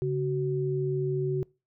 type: tone pair together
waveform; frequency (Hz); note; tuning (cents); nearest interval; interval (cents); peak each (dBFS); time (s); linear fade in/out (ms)
sine; 140.13 / 374.1; C#3 / F#4; +19 / +19; octave + perfect fourth; 1700; -28; 0.02-1.43; 0
effects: noise-tail reverb RT60 0.3 s tail -25 dB re dry